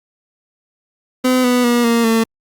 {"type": "tone with pitch steps", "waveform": "30% pulse", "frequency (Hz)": [254.7, 247.2, 239.8, 232.8, 225.9], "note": ["C4", "B3", "A#3", "A#3", "A3"], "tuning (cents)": [-46, 2, 49, -2, 46], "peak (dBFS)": -9, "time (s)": [1.24, 2.24], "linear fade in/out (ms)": 10, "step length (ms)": 200, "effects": ["Opus 48 kbps"]}